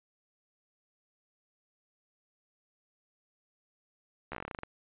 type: slowing click train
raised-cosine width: 0.5 ms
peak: -23 dBFS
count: 13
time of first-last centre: 4.32-4.634 s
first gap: 13 ms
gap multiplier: 1.12
effects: resampled to 8000 Hz